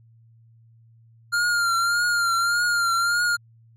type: tone with vibrato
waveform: square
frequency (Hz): 1400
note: F6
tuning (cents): +4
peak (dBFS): -20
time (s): 1.32-3.37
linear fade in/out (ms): 20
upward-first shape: triangle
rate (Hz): 1.7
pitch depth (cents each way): 51
effects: added 114 Hz sine -51 dBFS peak until 3.76 s + low-pass 11000 Hz 12 dB/octave